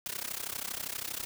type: noise with amplitude modulation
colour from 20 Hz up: white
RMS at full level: -34 dBFS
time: 0.06-1.25 s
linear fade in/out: 0 ms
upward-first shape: sine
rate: 32.5 Hz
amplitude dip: 90%
effects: none